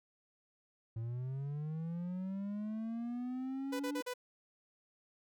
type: linear sweep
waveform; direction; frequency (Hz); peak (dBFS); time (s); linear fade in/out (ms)
triangle; up; 111.2 to 293.7; -35; 0.96-4.01; 5
type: tone bursts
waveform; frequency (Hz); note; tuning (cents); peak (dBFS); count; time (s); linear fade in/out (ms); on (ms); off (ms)
sawtooth; 496.4; B4; +9; -34; 4; 3.72-4.139; 10; 77; 37
effects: none